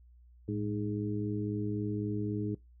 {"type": "harmonic tone with a mistuned harmonic", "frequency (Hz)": 103.83, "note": "G#2", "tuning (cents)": 0, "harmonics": [1, 2, 3, 4], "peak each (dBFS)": [-35, -37, -36, -40], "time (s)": [0.48, 2.55], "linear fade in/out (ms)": 5, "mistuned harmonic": 1, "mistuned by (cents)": 95, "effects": ["noise-tail reverb RT60 0.2 s tail -24 dB re dry", "added 60 Hz sine -55 dBFS peak until 2.8 s"]}